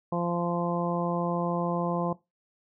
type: harmonic tone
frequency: 173 Hz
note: F3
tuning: 16 cents flat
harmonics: 1 / 2 / 3 / 4 / 5 / 6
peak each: -29 / -34 / -33 / -35 / -37 / -35 dBFS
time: 0.12-2.13 s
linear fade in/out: 5 ms
effects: noise-tail reverb RT60 0.2 s tail -18 dB re dry